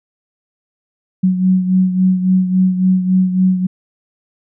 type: beating tone pair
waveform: sine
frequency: 185 / 188.6 Hz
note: F#3 / F#3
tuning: 0 / +33 cents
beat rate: 3.6 Hz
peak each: -11 / -18 dBFS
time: 1.23-3.67 s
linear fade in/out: 10 ms
effects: none